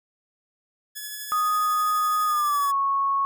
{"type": "tone with tremolo", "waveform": "5% pulse", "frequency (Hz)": 1703, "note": "G#6", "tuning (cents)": 43, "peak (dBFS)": -21, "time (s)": [0.95, 2.72], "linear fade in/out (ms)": 20, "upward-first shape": "sine", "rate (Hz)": 12, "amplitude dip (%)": 25}
{"type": "tone with pitch glide", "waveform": "sine", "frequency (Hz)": [1244.5, 1102.3], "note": ["D#6", "C#6"], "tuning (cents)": [0, -10], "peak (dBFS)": -20, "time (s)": [1.32, 3.25], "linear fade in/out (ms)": 0, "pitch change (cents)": -210, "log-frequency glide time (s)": [2.26, 2.74]}
{"effects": []}